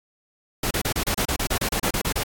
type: noise bursts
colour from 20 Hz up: pink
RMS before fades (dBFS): -24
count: 15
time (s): 0.63-2.234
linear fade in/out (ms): 5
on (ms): 78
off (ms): 31
effects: AAC 64 kbps